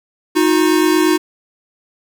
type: tone pair together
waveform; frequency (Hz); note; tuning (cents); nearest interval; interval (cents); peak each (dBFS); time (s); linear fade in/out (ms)
square; 313.3 / 361.9; D#4 / F#4; +12 / -38; major second; 250; -14 / -15; 0.35-1.18; 20
effects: 7-bit